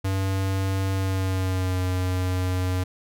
square tone with pitch glide, 96.1 to 91.87 Hz, G2 to F#2, -34 to -12 cents, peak -23 dBFS, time 0.04-2.84 s, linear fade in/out 10 ms, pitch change -78 cents, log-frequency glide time 0.93-1.81 s, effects none

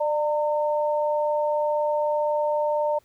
sine tone pair together, 596.7 / 912 Hz, D5 / A#5, +27 / -38 cents, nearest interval perfect fifth, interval 735 cents, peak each -22 / -26 dBFS, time 0-2.99 s, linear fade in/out 10 ms, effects pink hiss -63 dBFS RMS until 3.04 s

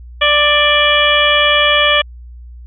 harmonic tone with a mistuned harmonic, 590 Hz, D5, 8 cents sharp, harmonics 1 / 2 / 3 / 4 / 5 / 6, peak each -16 / -16 / -16 / -16 / -16 / -16 dBFS, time 0.21-2.02 s, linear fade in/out 10 ms, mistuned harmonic 6, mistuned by -100 cents, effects added 60 Hz sine -31 dBFS peak until 2.66 s

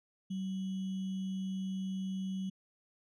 sine tone with sample-and-hold, 190 Hz, F#3, 46 cents sharp, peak -34 dBFS, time 0.3-2.5 s, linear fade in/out 10 ms, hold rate 3150 Hz, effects low-pass 6000 Hz 12 dB/octave

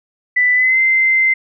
sine tone with pitch glide, 1987 to 2076 Hz, B6 to C7, +10 to -14 cents, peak -10 dBFS, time 0.36-1.34 s, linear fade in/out 10 ms, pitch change +76 cents, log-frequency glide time 0.54-0.79 s, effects none

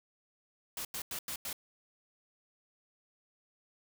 white noise bursts, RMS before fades -39 dBFS, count 5, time 0.77-1.529 s, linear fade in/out 2 ms, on 79 ms, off 91 ms, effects none

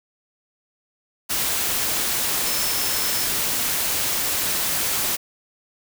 sine tone in noise, 5274 Hz, E8, in tune, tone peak -30 dBFS, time 2.45-3.26 s, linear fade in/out 20 ms, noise white, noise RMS -23 dBFS, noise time 1.29-5.17 s, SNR -10 dB, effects none

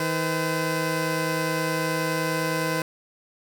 15% pulse tone pair together, 159.77 / 509 Hz, D#3 / C5, +46 / -48 cents, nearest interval octave + minor sixth, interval 2006 cents, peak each -20 dBFS, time 0-2.82 s, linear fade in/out 2 ms, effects none

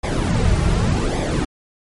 brown noise with flanger, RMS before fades -18 dBFS, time 0.03-1.45 s, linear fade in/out 10 ms, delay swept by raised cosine 0.69 to 4.09 ms, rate 0.86 Hz, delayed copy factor -0.7, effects MP3 48 kbps

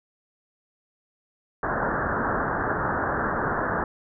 white low-pass noise, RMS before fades -26 dBFS, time 1.63-3.84 s, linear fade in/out 2 ms, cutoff 1700 Hz, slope 96 dB/octave, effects none

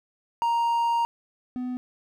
triangle tone pair in turn, 934 / 250.5 Hz, A#5 / B3, +3 / +25 cents, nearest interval octave + major seventh, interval 2278 cents, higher first, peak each -19 / -26 dBFS, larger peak first, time 0.42-1.05 / 1.56-1.77 s, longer first, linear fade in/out 0 ms, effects none

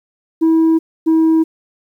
sine tone pair in turn, 324.1 / 322 Hz, E4 / E4, -29 / -41 cents, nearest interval unison, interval 12 cents, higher first, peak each -6 dBFS, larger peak neither, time 0.41-0.79 / 1.06-1.44 s, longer neither, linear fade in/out 20 ms, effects tanh soft clip ceiling -8 dBFS + 8-bit

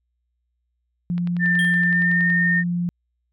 sine tone, 174.61 Hz, F3, in tune, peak -20 dBFS, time 1.1-2.89 s, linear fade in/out 0 ms
click train, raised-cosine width 0.3 ms, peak -23 dBFS, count 13, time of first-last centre 1.18-2.301 s, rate 10.7 Hz
sine tone with pitch glide, 1788 to 1826.6 Hz, A6 to A#6, +27 to -36 cents, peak -17 dBFS, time 1.39-2.64 s, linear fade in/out 50 ms, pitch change +37 cents, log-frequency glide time 1.86-2.25 s
square tone with exponential decay, 3221 Hz, G7, 46 cents sharp, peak -26 dBFS, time 1.59-1.91 s, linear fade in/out 1 ms, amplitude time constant 69 ms
effects added 60 Hz sine -70 dBFS peak until 3.32 s

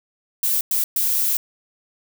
violet noise bursts at uneven times, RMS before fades -20 dBFS, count 3, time 0.43-0.61 / 0.71-0.84 / 0.96-1.37 s, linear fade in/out 2 ms, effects none

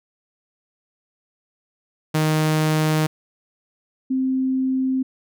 sawtooth / sine tone pair in turn, 155.56 / 261.6 Hz, D#3 / C4, 0 / 0 cents, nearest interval major sixth, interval 900 cents, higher second, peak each -13 / -18 dBFS, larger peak first, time 2.14-3.07 / 4.1-5.03 s, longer neither, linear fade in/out 10 ms, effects none

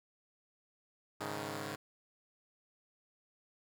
5% pulse chord, Ab suspended fourth, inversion none, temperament equal, 103.83 / 138.59 / 155.56 Hz, Ab2 / Db3 / Eb3, 0 / 0 / 0 cents, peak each -32 / -32 / -33 dBFS, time 1.2-1.76 s, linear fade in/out 10 ms, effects none

